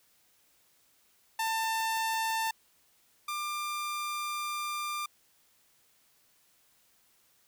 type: tone pair in turn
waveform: sawtooth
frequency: 894 / 1193.3 Hz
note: A5 / D6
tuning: +27 / +27 cents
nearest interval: perfect fourth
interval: 500 cents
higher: second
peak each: -25 / -29 dBFS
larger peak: first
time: 1.39-2.51 / 3.28-5.06 s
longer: second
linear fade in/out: 5 ms
effects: white hiss -67 dBFS RMS until 7.47 s